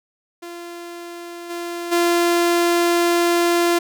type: tone with level steps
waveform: sawtooth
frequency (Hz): 344.6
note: F4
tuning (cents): -23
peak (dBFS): -28 / -22 / -11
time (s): 0.42-3.79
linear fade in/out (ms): 10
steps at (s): 1.49 / 1.91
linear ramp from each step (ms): 20
effects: none